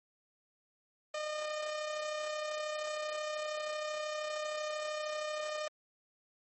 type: tone with amplitude modulation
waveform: sawtooth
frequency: 609 Hz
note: D#5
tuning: 37 cents flat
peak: -30 dBFS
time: 1.14-5.68 s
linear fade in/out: 5 ms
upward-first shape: sine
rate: 32.9 Hz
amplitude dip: 35%
effects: MP3 32 kbps